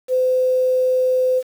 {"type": "tone with quantisation", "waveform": "sine", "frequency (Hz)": 511, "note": "C5", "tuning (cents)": -41, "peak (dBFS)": -14, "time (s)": [0.08, 1.43], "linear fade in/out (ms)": 50, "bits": 7, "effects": []}